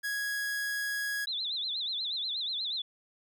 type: tone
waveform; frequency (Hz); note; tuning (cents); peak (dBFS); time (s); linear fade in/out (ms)
45% pulse; 1661.2; G#6; 0; -31; 0.03-1.26; 20
type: tone with vibrato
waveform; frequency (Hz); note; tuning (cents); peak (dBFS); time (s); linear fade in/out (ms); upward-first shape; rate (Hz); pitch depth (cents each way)
sine; 3777; A#7; +22; -31; 1.27-2.82; 5; sine; 8.3; 170
effects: none